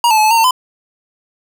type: tone with pitch steps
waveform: square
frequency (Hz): 948 / 875 / 857 / 866 / 921 / 903 / 1015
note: A#5 / A5 / A5 / A5 / A#5 / A5 / B5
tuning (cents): +29 / -10 / -46 / -28 / -21 / +45 / +47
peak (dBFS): -9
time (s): 0.04-0.509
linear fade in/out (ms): 2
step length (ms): 67
effects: none